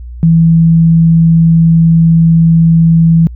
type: tone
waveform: sine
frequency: 164.81 Hz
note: E3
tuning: in tune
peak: -3 dBFS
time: 0.23-3.27 s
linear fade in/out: 0 ms
effects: added 60 Hz sine -23 dBFS peak until 3.35 s